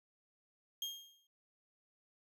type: tone with exponential decay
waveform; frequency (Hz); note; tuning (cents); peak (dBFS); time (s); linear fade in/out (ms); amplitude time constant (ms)
35% pulse; 3228; G#7; -50; -34; 0.82-1.27; 2; 96
effects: none